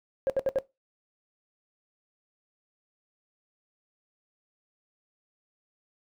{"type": "tone bursts", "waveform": "sine", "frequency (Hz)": 539, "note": "C#5", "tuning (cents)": -49, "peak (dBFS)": -20, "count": 4, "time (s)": [0.27, 0.586], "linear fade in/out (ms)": 0, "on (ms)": 28, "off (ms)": 68, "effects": ["noise-tail reverb RT60 0.2 s tail -19 dB re dry", "tanh soft clip ceiling -19 dBFS"]}